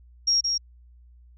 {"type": "tone with echo", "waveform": "sine", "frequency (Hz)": 5588, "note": "F8", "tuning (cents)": 0, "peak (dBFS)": -18, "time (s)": [0.27, 0.41], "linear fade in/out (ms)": 10, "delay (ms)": 170, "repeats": 1, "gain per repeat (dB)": -4, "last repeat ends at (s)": 0.58, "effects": ["added 60 Hz sine -49 dBFS peak until 1.37 s"]}